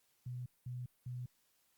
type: tone bursts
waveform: sine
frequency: 124.2 Hz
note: B2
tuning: 10 cents sharp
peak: -40 dBFS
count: 3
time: 0.26-1.26 s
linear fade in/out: 5 ms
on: 200 ms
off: 200 ms
effects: white hiss -75 dBFS RMS until 1.77 s + Opus 48 kbps